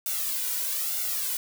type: noise with flanger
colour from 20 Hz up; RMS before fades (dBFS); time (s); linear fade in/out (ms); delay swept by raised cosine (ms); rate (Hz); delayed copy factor
blue; -29; 0.06-1.37; 2; 1.4 to 2.1; 1.1; +0.85
effects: none